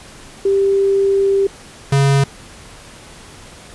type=tone pair in turn; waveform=sine / square; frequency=393.2 / 138.46 Hz; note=G4 / C#3; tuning=+5 / -2 cents; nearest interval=octave + tritone; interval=1807 cents; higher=first; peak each=-11 dBFS; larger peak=neither; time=0.45-1.47 / 1.92-2.24 s; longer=first; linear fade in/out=5 ms; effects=pink hiss -39 dBFS RMS until 3.74 s + resampled to 24000 Hz